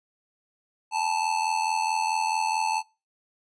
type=tone with amplitude modulation; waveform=square; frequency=876 Hz; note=A5; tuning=8 cents flat; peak=-21 dBFS; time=0.91-2.83 s; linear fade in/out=50 ms; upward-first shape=sine; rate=84.6 Hz; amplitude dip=75%; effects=noise-tail reverb RT60 0.3 s tail -23 dB re dry + resampled to 22050 Hz